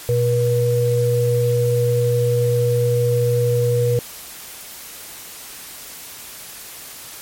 sine tone pair together, 120.69 / 481.6 Hz, B2 / B4, -39 / -44 cents, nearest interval 2 octaves, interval 2395 cents, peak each -17 dBFS, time 0.09-3.99 s, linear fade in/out 0 ms, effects white hiss -36 dBFS RMS until 7.21 s + MP3 64 kbps

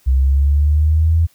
sine linear sweep, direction up, 64.4 to 83.5 Hz, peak -10 dBFS, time 0.06-1.27 s, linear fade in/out 20 ms, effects white hiss -55 dBFS RMS until 1.34 s

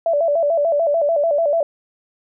sine tone with vibrato, 622.3 Hz, D#5, in tune, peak -14 dBFS, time 0.06-1.63 s, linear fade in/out 2 ms, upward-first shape square, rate 6.8 Hz, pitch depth 120 cents each way, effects none

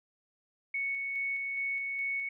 sine tone with tremolo, 2217 Hz, C#7, in tune, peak -30 dBFS, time 0.74-2.29 s, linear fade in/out 5 ms, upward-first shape square, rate 2.4 Hz, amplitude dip 25%, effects none

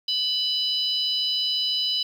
harmonic tone, 994 Hz, B5, 11 cents sharp, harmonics 3 / 4 / 5, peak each -25 / -27 / -28 dBFS, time 0.08-2.03 s, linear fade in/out 5 ms, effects 8-bit

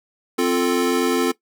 square chord, F major, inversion second, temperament equal, 261.6 / 349.2 / 440 Hz, C4 / F4 / A4, 0 / 0 / 0 cents, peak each -22 dBFS, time 0.38-1.32 s, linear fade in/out 10 ms, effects noise-tail reverb RT60 0.1 s tail -18 dB re dry

